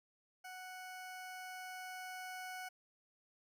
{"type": "tone with level ramp", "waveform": "20% pulse", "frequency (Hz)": 740, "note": "F#5", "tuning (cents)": 0, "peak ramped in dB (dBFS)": [-43, -39], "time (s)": [0.44, 2.69], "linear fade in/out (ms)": 10, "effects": []}